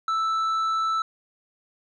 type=tone with tanh clipping; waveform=sine; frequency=1318.5 Hz; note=E6; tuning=in tune; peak=-23 dBFS; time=0.08-1.02 s; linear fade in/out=2 ms; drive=6 dB; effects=none